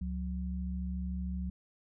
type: tone pair together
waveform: sine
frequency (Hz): 69.3 / 182.78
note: C#2 / F#3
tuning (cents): 0 / -21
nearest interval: octave + perfect fourth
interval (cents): 1679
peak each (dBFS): -35 / -37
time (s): 0.01-1.5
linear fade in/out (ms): 5
effects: none